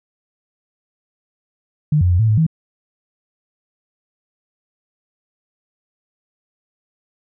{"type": "tone with pitch steps", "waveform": "sine", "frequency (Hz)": [150.7, 89.6, 88.4, 111.4, 107.8, 160.6], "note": ["D3", "F2", "F2", "A2", "A2", "E3"], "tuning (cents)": [45, 45, 22, 22, -35, -45], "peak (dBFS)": -11, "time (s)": [1.92, 2.466], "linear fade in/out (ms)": 5, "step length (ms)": 91, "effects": []}